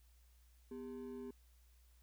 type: ring-modulated tone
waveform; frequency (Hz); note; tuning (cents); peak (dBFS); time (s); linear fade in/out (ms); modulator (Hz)
triangle; 324.1; E4; -29; -40; 0.71-1.31; 5; 76.2
effects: added 60 Hz sine -64 dBFS peak until 2.02 s + white hiss -75 dBFS RMS until 2.02 s